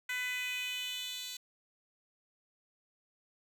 10% pulse tone with high-pass filter sweep, 500 Hz, B4, 21 cents sharp, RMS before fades -38 dBFS, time 0.09-1.37 s, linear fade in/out 5 ms, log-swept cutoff 1800 to 4300 Hz, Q 3.3, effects none

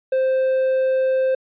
triangle tone, 523.3 Hz, C5, in tune, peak -14 dBFS, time 0.12-1.35 s, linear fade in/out 5 ms, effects resampled to 8000 Hz

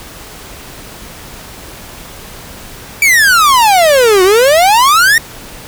45% pulse exponential two-way sweep, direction down then up, 2349 to 359.1 to 1893 Hz, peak -5 dBFS, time 3.02-5.18 s, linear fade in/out 2 ms, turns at 4.23 s, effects pink hiss -31 dBFS RMS until 5.67 s

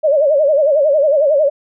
sine tone with vibrato, 587.3 Hz, D5, in tune, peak -9 dBFS, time 0.03-1.5 s, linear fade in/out 20 ms, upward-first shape sine, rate 11 Hz, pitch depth 130 cents each way, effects none

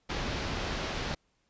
pink low-pass noise, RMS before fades -34 dBFS, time 0.09-1.15 s, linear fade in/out 10 ms, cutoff 5400 Hz, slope 24 dB/octave, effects pink hiss -73 dBFS RMS until 1.49 s + resampled to 16000 Hz

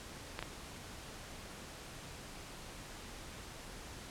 clicks, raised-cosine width 0.3 ms, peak -22 dBFS, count 2, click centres 0.391 / 0.426 s, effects pink hiss -49 dBFS RMS until 4.1 s + low-pass 10000 Hz 12 dB/octave

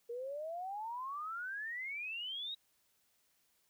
sine exponential sweep, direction up, 462.1 to 3842 Hz, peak -39 dBFS, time 0.09-2.55 s, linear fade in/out 10 ms, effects white hiss -75 dBFS RMS until 3.69 s

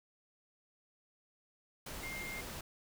sine tone in noise, 2115 Hz, C7, 18 cents sharp, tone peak -42 dBFS, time 2.03-2.41 s, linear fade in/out 5 ms, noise pink, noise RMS -45 dBFS, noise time 1.86-2.61 s, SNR 0 dB, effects none

